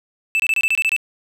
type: tone bursts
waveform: triangle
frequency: 2637 Hz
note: E7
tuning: in tune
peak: -13 dBFS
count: 9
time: 0.35-0.964 s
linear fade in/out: 0 ms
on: 46 ms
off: 25 ms
effects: 9-bit